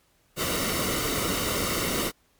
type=noise with comb filter; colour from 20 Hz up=pink; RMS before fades=-27 dBFS; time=0.36-2.12 s; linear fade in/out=50 ms; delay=1.2 ms; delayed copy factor=-0.65; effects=pink hiss -65 dBFS RMS until 2.39 s + MP3 96 kbps